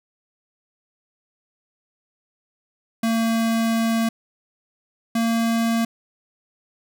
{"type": "tone pair in turn", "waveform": "square", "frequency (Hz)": [227, 229], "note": ["A#3", "A#3"], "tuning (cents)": [-46, -31], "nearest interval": "unison", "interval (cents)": 15, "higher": "second", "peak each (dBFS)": -19, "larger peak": "neither", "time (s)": [[3.03, 4.09], [5.15, 5.85]], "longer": "first", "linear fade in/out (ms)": 5, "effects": []}